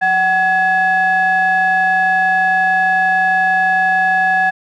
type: ring-modulated tone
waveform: triangle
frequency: 465.6 Hz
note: A#4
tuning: 2 cents flat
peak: -6 dBFS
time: 0.01-4.51 s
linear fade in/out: 20 ms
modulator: 1220 Hz
effects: none